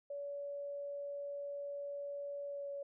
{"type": "tone with pitch glide", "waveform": "sine", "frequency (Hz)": [569, 563.4], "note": ["C#5", "C#5"], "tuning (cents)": [45, 28], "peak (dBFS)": -40, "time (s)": [0.1, 2.83], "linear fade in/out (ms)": 5, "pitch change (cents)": -17, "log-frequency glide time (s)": [2.46, 2.71], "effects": []}